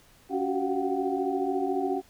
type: tone cluster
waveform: sine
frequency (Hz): 281 / 365.8 / 379.9 / 717 / 761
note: C#4 / F#4 / F#4 / F5 / F#5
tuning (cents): +24 / -20 / +46 / +45 / +48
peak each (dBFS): -31 / -34 / -29 / -34 / -33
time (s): 0.29-2.02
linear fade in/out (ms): 50
effects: pink hiss -58 dBFS RMS until 2.09 s

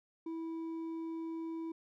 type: tone with hard clipping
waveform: sine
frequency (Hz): 327.2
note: E4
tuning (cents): -13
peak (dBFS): -39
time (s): 0.26-1.72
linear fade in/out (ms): 5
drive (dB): 4
effects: none

